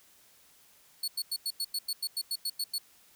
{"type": "tone bursts", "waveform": "sawtooth", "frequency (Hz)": 4402, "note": "C#8", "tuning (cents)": -13, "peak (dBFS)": -27, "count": 13, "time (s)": [1.03, 2.783], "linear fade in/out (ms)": 5, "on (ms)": 49, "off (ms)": 93, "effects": ["white hiss -61 dBFS RMS until 3.15 s"]}